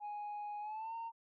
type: tone with pitch glide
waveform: sine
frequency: 830.6 to 916.3 Hz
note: G#5 to A#5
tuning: 0 to -30 cents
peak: -38 dBFS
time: 0-1.12 s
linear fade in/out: 50 ms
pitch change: +170 cents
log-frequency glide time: 0.6-0.95 s
effects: tanh soft clip ceiling -39 dBFS